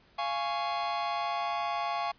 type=chord; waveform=45% pulse; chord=Db major; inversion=first; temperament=just; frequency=693 / 831.5 / 1108.7 Hz; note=F5 / Ab5 / Db6; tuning=-14 / +2 / 0 cents; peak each=-34 dBFS; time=0.18-2.12 s; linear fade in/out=10 ms; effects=pink hiss -62 dBFS RMS until 2.18 s + resampled to 11025 Hz